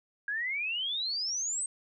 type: exponential sweep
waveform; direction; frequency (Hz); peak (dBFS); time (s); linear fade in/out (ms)
sine; up; 1611 to 8470; -30; 0.28-1.66; 2
effects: none